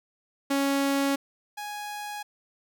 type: tone pair in turn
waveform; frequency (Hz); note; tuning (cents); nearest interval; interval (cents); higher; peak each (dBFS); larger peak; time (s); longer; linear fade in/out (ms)
sawtooth; 277.2 / 830.7; C#4 / G#5; 0 / 0; octave + perfect fifth; 1900; second; -19 / -30; first; 0.5-1.16 / 1.57-2.23; neither; 10
effects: none